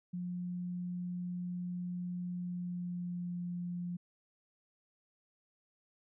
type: tone with pitch glide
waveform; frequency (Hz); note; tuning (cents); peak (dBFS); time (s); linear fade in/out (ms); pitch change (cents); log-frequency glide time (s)
sine; 178 to 175.85; F3 to F3; +33 to +12; -36; 0.13-3.97; 10; -21; 2.31-3.4
effects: none